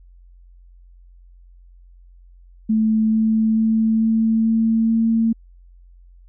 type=tone with pitch steps; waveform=sine; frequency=219.1 / 220.5 / 221.9 / 223.3 / 224.7 / 226.2 Hz; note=A3 / A3 / A3 / A3 / A3 / A3; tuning=-7 / +4 / +15 / +26 / +37 / +48 cents; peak=-14 dBFS; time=2.69-5.33 s; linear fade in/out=10 ms; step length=440 ms; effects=added 44 Hz sine -44 dBFS peak until 6.28 s